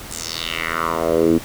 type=tone with band-pass filter sweep; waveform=10% pulse; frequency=82.4 Hz; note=E2; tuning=in tune; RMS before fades=-20 dBFS; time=0.1-1.39 s; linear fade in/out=20 ms; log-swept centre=8800 to 270 Hz; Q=3; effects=pink hiss -35 dBFS RMS until 1.44 s